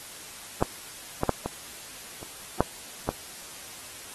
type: clicks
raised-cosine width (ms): 1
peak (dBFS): -7 / -11 / -8 / -16 / -26 / -6 / -11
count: 7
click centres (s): 0.625 / 1.234 / 1.293 / 1.46 / 2.229 / 2.606 / 3.09
effects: white hiss -43 dBFS RMS until 4.14 s + AAC 32 kbps